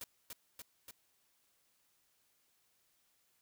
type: noise with echo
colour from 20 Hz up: white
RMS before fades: -45 dBFS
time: 0.01-0.04 s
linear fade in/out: 2 ms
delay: 290 ms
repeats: 3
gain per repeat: -2 dB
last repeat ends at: 0.91 s
effects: white hiss -75 dBFS RMS until 3.41 s